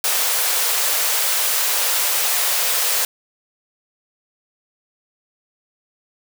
white high-pass noise, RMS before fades -19 dBFS, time 0.04-3.05 s, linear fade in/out 2 ms, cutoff 440 Hz, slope 48 dB/octave, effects none

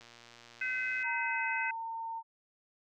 click train, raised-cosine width 0.2 ms, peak -36 dBFS, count 121, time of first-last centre 0.01-1.027 s, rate 118 Hz
harmonic tone, 511 Hz, C5, 41 cents flat, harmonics 3 / 4 / 5, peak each -35 / -36 / -37 dBFS, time 0.61-1.71 s, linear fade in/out 5 ms
sine tone with pitch glide, 932.3 to 908.4 Hz, A#5 to A#5, 0 to -45 cents, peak -36 dBFS, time 1.03-2.23 s, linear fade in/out 50 ms, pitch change -45 cents, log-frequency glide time 1.17-1.46 s
effects none

